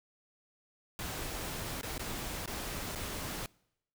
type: noise with dropouts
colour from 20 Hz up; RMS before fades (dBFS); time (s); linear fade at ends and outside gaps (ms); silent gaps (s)
pink; -39; 0.99-3.46; 1; 1.812-1.831 / 1.979-1.994 / 2.459-2.476 / 2.951-2.957
effects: noise-tail reverb RT60 0.8 s tail -25 dB re dry